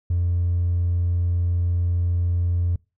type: tone with hard clipping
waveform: sine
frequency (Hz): 87.31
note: F2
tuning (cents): 0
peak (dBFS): -19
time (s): 0.1-2.76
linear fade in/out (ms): 5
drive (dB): 1
effects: noise-tail reverb RT60 0.3 s tail -26 dB re dry